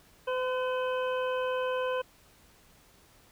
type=harmonic tone with a mistuned harmonic; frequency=510 Hz; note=C5; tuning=44 cents flat; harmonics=1 / 2 / 3 / 5 / 6; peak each=-29 / -35 / -39 / -43 / -45 dBFS; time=0.27-2.02 s; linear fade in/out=10 ms; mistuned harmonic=3; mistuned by=-18 cents; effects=pink hiss -60 dBFS RMS until 3.31 s